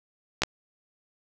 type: clicks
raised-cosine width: 0.2 ms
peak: -6 dBFS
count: 2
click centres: 0.42 / 0.435 s
effects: none